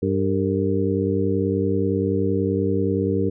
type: harmonic tone with a mistuned harmonic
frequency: 98 Hz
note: G2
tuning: in tune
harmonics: 1 / 2 / 3 / 4 / 5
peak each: -25 / -25 / -25 / -25 / -25 dBFS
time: 0.02-3.3 s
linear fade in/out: 10 ms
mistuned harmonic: 5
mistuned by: -100 cents
effects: none